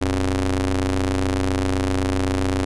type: ring-modulated tone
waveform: sawtooth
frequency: 95.9 Hz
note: G2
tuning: 37 cents flat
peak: -12 dBFS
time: 0.01-2.65 s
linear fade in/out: 10 ms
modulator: 178 Hz
effects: resampled to 24000 Hz